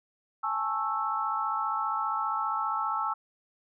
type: chord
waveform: sine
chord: A major seventh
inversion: third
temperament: just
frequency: 825 / 880 / 1100 / 1320 Hz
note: G#5 / A5 / C#6 / E6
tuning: -12 / 0 / -14 / +2 cents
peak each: -36 / -33 / -34 / -30 dBFS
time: 0.43-3.14 s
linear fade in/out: 10 ms
effects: none